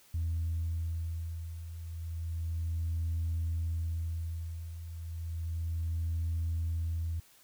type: beating tone pair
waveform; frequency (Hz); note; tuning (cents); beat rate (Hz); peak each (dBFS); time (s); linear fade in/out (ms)
sine; 82.4 / 82.72; E2 / E2; 0 / +7; 0.32; -37 / -32; 0.14-7.2; 5
effects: tanh soft clip ceiling -26 dBFS + white hiss -61 dBFS RMS until 7.43 s